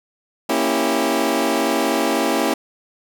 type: chord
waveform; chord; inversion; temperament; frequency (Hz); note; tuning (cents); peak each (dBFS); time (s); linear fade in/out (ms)
20% pulse; A# diminished seventh; none; equal with one note detuned; 233.1 / 277.2 / 329.6 / 395; A#3 / C#4 / E4 / G4; 0 / 0 / 0 / +13; -19 / -17 / -17 / -19; 0.49-2.54; 5
effects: none